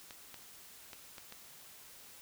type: clicks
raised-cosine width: 0.2 ms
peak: -30 dBFS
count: 5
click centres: 0.108 / 0.343 / 0.932 / 1.182 / 1.324 s
effects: white hiss -55 dBFS RMS until 2.21 s